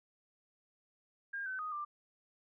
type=tone with pitch steps; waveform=sine; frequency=1611 / 1524 / 1245 / 1186 Hz; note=G6 / G6 / D#6 / D6; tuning=+47 / -49 / +1 / +17 cents; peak=-37 dBFS; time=1.33-1.85 s; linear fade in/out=10 ms; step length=130 ms; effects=none